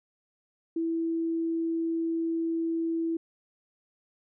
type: tone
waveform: sine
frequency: 329.6 Hz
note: E4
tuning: in tune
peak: -26 dBFS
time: 0.76-3.17 s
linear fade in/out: 5 ms
effects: none